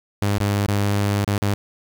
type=tone with dropouts; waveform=sawtooth; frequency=101.5 Hz; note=G#2; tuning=39 cents flat; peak=-14 dBFS; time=0.22-1.54 s; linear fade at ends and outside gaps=0 ms; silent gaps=0.382-0.403 / 0.664-0.683 / 1.246-1.277 / 1.379-1.42 s; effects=8-bit